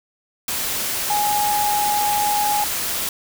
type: tone in noise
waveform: sine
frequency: 830.6 Hz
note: G#5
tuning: in tune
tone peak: -18 dBFS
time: 1.1-2.64 s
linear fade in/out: 2 ms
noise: white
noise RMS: -24 dBFS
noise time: 0.48-3.09 s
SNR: +3 dB
effects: none